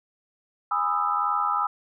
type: chord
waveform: sine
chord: E major seventh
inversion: first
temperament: just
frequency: 824.1 / 988.9 / 1236.1 / 1318.5 Hz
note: G#5 / B5 / D#6 / E6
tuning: -14 / +2 / -12 / 0 cents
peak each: -29 / -30 / -26 / -26 dBFS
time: 0.71-1.67 s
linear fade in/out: 5 ms
effects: none